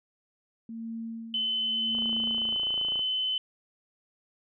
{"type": "tone with tremolo", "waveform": "sine", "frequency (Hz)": 227.4, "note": "A#3", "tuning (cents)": -43, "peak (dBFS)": -33, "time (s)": [0.69, 2.55], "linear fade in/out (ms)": 2, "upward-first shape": "sine", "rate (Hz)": 0.89, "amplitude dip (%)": 80}
{"type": "tone", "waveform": "sine", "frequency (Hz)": 3038, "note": "F#7", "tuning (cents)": 45, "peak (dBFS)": -26, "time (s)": [1.34, 3.38], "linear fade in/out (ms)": 2}
{"type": "click train", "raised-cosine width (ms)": 1, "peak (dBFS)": -30, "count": 30, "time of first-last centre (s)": [1.95, 2.993], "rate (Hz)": 27.8}
{"effects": []}